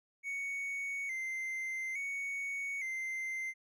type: tone with vibrato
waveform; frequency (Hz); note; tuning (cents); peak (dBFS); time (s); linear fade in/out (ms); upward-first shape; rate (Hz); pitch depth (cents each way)
triangle; 2153; C7; +49; -34; 0.23-3.54; 50; square; 0.58; 59
effects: none